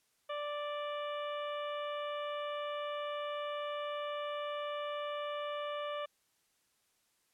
harmonic tone, 587.3 Hz, D5, in tune, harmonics 1 / 2 / 3 / 4 / 5 / 6, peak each -38 / -41 / -50 / -51 / -49 / -54 dBFS, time 0.29-6.06 s, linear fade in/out 10 ms, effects white hiss -75 dBFS RMS until 7.33 s + low-pass 12000 Hz 12 dB/octave

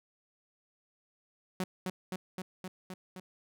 sawtooth tone with echo, 185 Hz, F#3, in tune, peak -27 dBFS, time 1.6-1.64 s, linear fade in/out 2 ms, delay 260 ms, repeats 6, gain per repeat -2 dB, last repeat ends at 3.2 s, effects none

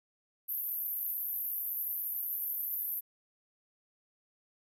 pink band-pass noise, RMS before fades -36 dBFS, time 0.48-3.01 s, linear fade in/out 20 ms, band 12000 to 14000 Hz, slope 96 dB/octave, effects none

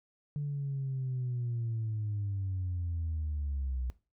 sine linear sweep, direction down, 146.83 to 61 Hz, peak -30 dBFS, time 0.36-3.9 s, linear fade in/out 0 ms, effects noise-tail reverb RT60 0.3 s tail -19 dB re dry + tanh soft clip ceiling -28 dBFS

